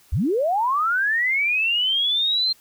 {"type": "linear sweep", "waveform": "sine", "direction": "up", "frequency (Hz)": [47.21, 4186], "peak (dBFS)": -18, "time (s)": [0.12, 2.53], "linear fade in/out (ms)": 10, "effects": ["white hiss -55 dBFS RMS until 2.6 s"]}